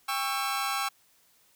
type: chord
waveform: sawtooth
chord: C# diminished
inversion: second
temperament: just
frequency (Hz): 798.3 / 1108.7 / 1330.5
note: G5 / C#6 / E6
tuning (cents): +31 / 0 / +16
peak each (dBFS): -29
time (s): 0.08-0.89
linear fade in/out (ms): 10
effects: white hiss -64 dBFS RMS until 1.55 s